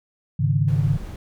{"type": "chord", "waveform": "sine", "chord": "Ab suspended fourth", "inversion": "none", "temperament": "just", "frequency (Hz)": [103.83, 138.43, 155.74], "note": ["Ab2", "Db3", "Eb3"], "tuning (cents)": [0, -2, 2], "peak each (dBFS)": [-22, -20, -22], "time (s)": [0.39, 0.97], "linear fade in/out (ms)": 10}
{"type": "noise", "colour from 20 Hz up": "brown", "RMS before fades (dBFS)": -34, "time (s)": [0.68, 1.16], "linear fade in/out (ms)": 2}
{"effects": []}